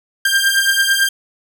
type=beating tone pair; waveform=sawtooth; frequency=1588 / 1597 Hz; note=G6 / G6; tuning=+22 / +32 cents; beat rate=9 Hz; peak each=-12 dBFS; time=0.25-1.09 s; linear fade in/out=5 ms; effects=none